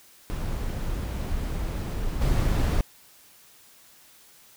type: noise with level steps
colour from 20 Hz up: brown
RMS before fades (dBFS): -29 / -22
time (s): 0.3-2.81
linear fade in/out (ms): 0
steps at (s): 2.21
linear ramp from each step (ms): 5
effects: white hiss -54 dBFS RMS until 4.56 s